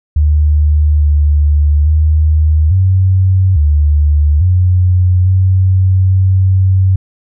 sine tone with pitch steps, 75.2 / 73.9 / 77.4 / 94 / 74.2 / 90.8 / 93.8 / 94.4 Hz, D2 / D2 / D#2 / F#2 / D2 / F#2 / F#2 / F#2, +42 / +11 / -9 / +28 / +18 / -32 / +24 / +35 cents, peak -6 dBFS, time 0.16-6.96 s, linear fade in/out 5 ms, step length 850 ms, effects none

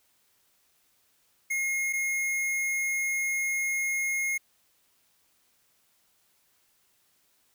square tone pair in turn, 2150 / 2150 Hz, C7 / C7, +47 / +47 cents, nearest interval unison, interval 0 cents, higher neither, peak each -27 dBFS, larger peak neither, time 1.5-1.93 / 1.93-4.38 s, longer second, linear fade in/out 10 ms, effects white hiss -68 dBFS RMS until 7.54 s

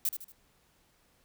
violet noise with echo, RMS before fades -29 dBFS, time 0.05-0.09 s, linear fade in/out 2 ms, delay 77 ms, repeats 3, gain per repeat -8 dB, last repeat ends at 0.321 s, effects pink hiss -68 dBFS RMS until 1.24 s

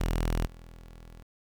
sawtooth tone with level steps, 41.32 Hz, E1, 5 cents sharp, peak -22 / -42 dBFS, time 0-1.23 s, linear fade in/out 10 ms, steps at 0.46 s, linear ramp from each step 5 ms, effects 10-bit

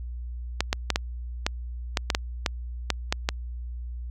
clicks, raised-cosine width 0.2 ms, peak -5 dBFS, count 12, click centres 0.606 / 0.729 / 0.903 / 0.959 / 1.465 / 1.972 / 2.102 / 2.149 / 2.462 / 2.903 / 3.125 / 3.289 s, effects added 60 Hz sine -32 dBFS peak until 4.1 s

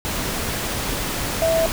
sine tone in noise, 654 Hz, E5, 14 cents flat, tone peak -16 dBFS, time 1.42-1.66 s, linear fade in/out 0 ms, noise pink, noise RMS -25 dBFS, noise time 0.05-1.72 s, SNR +6 dB, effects none

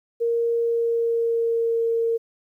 sine tone with pitch glide, 466.2 to 459.3 Hz, A#4 to A#4, 0 to -26 cents, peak -19 dBFS, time 0.2-2.18 s, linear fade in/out 20 ms, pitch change -26 cents, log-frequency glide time 0.52-1.85 s, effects 10-bit

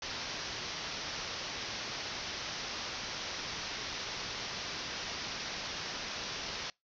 white low-pass noise, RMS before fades -40 dBFS, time 0.02-6.7 s, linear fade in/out 2 ms, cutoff 6000 Hz, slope 96 dB/octave, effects noise-tail reverb RT60 0.2 s tail -26 dB re dry

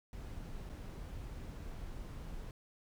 brown noise with dropouts, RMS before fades -45 dBFS, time 0.13-2.51 s, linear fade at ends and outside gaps 1 ms, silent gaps 0.692-0.696 s, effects none

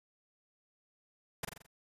pink noise with echo, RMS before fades -36 dBFS, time 1.43-1.45 s, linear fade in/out 5 ms, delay 43 ms, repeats 5, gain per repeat -5 dB, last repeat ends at 1.665 s, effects resampled to 32000 Hz

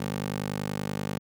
15% pulse tone with high-pass filter, 50.4 Hz, G1, 49 cents sharp, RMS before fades -32 dBFS, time 0-1.19 s, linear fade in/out 5 ms, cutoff 180 Hz, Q 1.1, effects none

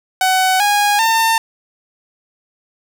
sawtooth tone with pitch steps, 750 / 822.6 / 902.3 Hz, F#5 / G#5 / A5, +23 / -17 / +43 cents, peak -8 dBFS, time 0.21-1.38 s, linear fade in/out 2 ms, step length 390 ms, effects none

